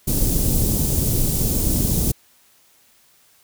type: band-stop noise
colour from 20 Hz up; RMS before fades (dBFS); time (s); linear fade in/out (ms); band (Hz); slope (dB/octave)
pink; -19; 0.07-2.12; 10; 290 to 8700; 12
effects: white hiss -56 dBFS RMS until 3.43 s